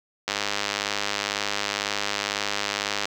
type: click train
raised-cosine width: 0.2 ms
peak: -7 dBFS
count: 284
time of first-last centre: 0.28-3.055 s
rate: 102 Hz
effects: high-pass 200 Hz 12 dB/octave + 7-bit